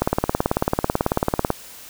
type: click train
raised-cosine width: 1 ms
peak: -3 dBFS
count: 28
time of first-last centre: 0.02-1.504 s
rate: 18.2 Hz
effects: white hiss -41 dBFS RMS until 1.89 s